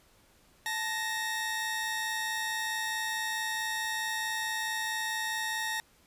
sawtooth tone pair together, 879.2 / 1863 Hz, A5 / A#6, -2 / -2 cents, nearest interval octave + minor second, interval 1300 cents, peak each -32 / -29 dBFS, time 0.66-5.8 s, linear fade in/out 0 ms, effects pink hiss -63 dBFS RMS until 6.06 s + resampled to 32000 Hz

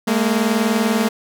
sawtooth tone pair together, 210 / 230.2 Hz, G#3 / A#3, +19 / -22 cents, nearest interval major second, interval 159 cents, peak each -15 / -14 dBFS, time 0.07-1.09 s, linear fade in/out 10 ms, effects none

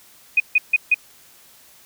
sine tone bursts, 2489 Hz, D#7, in tune, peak -11 dBFS, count 4, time 0.37-0.944 s, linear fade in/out 5 ms, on 31 ms, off 150 ms, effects white hiss -50 dBFS RMS until 1.85 s

